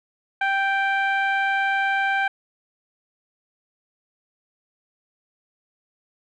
15% pulse tone with low-pass filter, 784 Hz, G5, in tune, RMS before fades -22 dBFS, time 0.41-2.28 s, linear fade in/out 5 ms, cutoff 1800 Hz, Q 1.3, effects none

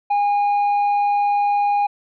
triangle tone with tanh clipping, 817 Hz, G#5, 29 cents flat, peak -16 dBFS, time 0.1-1.87 s, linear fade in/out 10 ms, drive 8 dB, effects none

